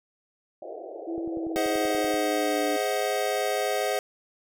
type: band-pass noise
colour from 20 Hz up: white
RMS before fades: -39 dBFS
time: 0.62-2.12 s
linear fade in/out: 2 ms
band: 320 to 740 Hz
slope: 96 dB/octave
type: tone with pitch glide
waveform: sine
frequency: 332.7 to 299.8 Hz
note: E4 to D4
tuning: +16 to +36 cents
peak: -29 dBFS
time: 1.07-2.77 s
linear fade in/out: 10 ms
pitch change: -180 cents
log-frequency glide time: 1.26-2.6 s
type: click train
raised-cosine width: 2 ms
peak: -29 dBFS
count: 11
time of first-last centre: 1.18-2.142 s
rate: 10.4 Hz
type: chord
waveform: square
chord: Ab dominant seventh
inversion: none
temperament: equal with one note detuned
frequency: 415.3 / 523.3 / 636.1 / 740 Hz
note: Ab4 / C5 / Eb5 / Gb5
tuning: 0 / 0 / +38 / 0 cents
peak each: -31 dBFS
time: 1.56-3.99 s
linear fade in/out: 0 ms
effects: none

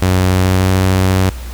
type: tone with pitch glide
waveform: sawtooth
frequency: 92.4 to 94.02 Hz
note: F#2 to F#2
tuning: -2 to +28 cents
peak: -6 dBFS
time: 0.02-1.3 s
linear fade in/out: 5 ms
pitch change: +30 cents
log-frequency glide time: 0.31-0.73 s
effects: added 60 Hz sine -24 dBFS peak until 1.53 s + pink hiss -35 dBFS RMS until 1.53 s

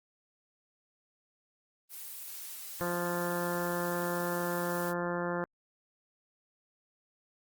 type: noise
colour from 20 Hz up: blue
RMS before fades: -43 dBFS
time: 1.89-4.94 s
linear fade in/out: 50 ms
type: harmonic tone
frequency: 174.61 Hz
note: F3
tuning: in tune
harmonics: 1 / 2 / 3 / 4 / 5 / 6 / 7 / 8 / 9 / 10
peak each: -37 / -37 / -36 / -43 / -42 / -41 / -45 / -42 / -47 / -44 dBFS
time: 2.81-5.44 s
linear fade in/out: 0 ms
effects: Opus 32 kbps

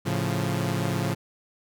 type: chord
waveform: sawtooth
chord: A augmented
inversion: none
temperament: equal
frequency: 110 / 138.59 / 174.61 Hz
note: A2 / C#3 / E#3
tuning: 0 / 0 / 0 cents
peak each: -25 dBFS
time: 0.05-1.15 s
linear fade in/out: 20 ms
effects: none

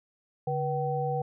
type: tone cluster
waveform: sine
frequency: 143.5 / 484.8 / 765 Hz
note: D3 / B4 / G5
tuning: -40 / -32 / -42 cents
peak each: -31 dBFS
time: 0.47-1.22 s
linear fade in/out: 5 ms
effects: none

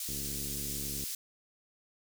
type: high-pass noise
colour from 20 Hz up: pink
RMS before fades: -38 dBFS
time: 0-1.15 s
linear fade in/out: 2 ms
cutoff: 5800 Hz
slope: 12 dB/octave
type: click train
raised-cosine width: 3 ms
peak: -31 dBFS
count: 68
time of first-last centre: 0.09-1.038 s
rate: 70.7 Hz
effects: none

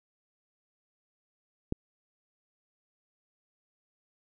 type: click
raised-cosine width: 3 ms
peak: -16 dBFS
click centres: 1.724 s
effects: none

